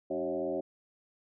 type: tone with frequency modulation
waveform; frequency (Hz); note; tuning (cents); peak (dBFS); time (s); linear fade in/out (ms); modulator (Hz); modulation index
sine; 461.7; A#4; -17; -30; 0.1-0.61; 10; 84.6; 2.3
effects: none